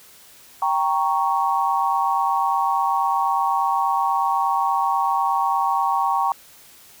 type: chord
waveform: sine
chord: G diminished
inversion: none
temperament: equal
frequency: 784 / 932.3 / 1108.7 Hz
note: G5 / Bb5 / Db6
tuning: 0 / 0 / 0 cents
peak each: -22 dBFS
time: 0.62-6.32 s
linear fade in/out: 2 ms
effects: white hiss -48 dBFS RMS until 7 s